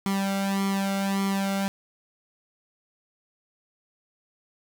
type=tone with flanger; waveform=sawtooth; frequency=196 Hz; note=G3; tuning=in tune; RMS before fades=-26 dBFS; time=0.06-1.68 s; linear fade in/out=0 ms; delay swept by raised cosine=0.92 to 1.42 ms; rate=1.7 Hz; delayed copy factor=+0.85; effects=none